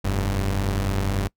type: tone pair together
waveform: sawtooth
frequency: 43.97 / 98 Hz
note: F1 / G2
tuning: +13 / 0 cents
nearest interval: octave + major second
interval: 1387 cents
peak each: -21 / -20 dBFS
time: 0.04-1.28 s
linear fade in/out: 10 ms
effects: noise-tail reverb RT60 0.1 s tail -23 dB re dry